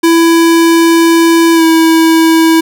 square tone with pitch glide, 332.4 to 325.4 Hz, E4 to E4, +15 to -22 cents, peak -5 dBFS, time 0.03-2.61 s, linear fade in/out 10 ms, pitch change -37 cents, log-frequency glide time 1.54-1.63 s, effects none

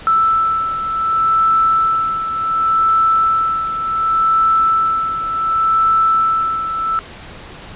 sine beating tone pair, 1321 / 1321.68 Hz, E6 / E6, +3 / +4 cents, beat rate 0.68 Hz, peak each -13 / -20 dBFS, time 0.07-6.99 s, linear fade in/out 0 ms, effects pink hiss -35 dBFS RMS until 7.75 s + resampled to 8000 Hz

